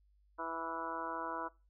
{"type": "harmonic tone with a mistuned harmonic", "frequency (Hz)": 164.81, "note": "E3", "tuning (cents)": 0, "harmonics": [2, 3, 4, 5, 6, 7, 8, 9], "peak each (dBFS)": [-47, -48, -45, -51, -41, -48, -45, -48], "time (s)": [0.38, 1.49], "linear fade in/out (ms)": 20, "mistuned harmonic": 9, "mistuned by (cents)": -20, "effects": ["noise-tail reverb RT60 0.3 s tail -23 dB re dry", "added 50 Hz sine -66 dBFS peak until 1.69 s"]}